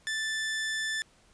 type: tone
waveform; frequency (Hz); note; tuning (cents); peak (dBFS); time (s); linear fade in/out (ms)
sawtooth; 1760; A6; 0; -26; 0.07-1.02; 0
effects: pink hiss -62 dBFS RMS until 1.33 s + resampled to 22050 Hz